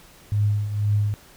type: tone with tremolo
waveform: sine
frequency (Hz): 103.83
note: G#2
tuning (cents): 0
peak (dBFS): -16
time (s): 0.32-1.14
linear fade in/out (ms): 0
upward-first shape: triangle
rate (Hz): 2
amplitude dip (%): 70
effects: pink hiss -50 dBFS RMS until 1.36 s